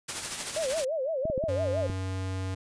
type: noise with tremolo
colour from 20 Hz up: white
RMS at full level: -31 dBFS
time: 0.08-0.85 s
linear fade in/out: 10 ms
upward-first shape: triangle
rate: 13 Hz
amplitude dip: 55%
type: tone with vibrato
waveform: sine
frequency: 581 Hz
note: D5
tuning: 19 cents flat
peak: -27 dBFS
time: 0.56-1.87 s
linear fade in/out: 5 ms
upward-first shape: sine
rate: 5.9 Hz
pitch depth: 220 cents each way
type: clicks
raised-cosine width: 3 ms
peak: -21 dBFS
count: 5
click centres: 1.254 / 1.3 / 1.378 / 1.439 / 1.899 s
type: tone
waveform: square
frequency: 94.3 Hz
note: F#2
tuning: 33 cents sharp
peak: -31 dBFS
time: 1.48-2.55 s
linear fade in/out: 10 ms
effects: resampled to 22050 Hz